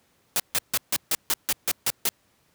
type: noise bursts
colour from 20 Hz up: white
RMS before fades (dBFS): -23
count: 10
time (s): 0.36-2.09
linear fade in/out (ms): 0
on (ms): 38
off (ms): 150
effects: pink hiss -65 dBFS RMS until 2.54 s + high-pass 80 Hz 12 dB/octave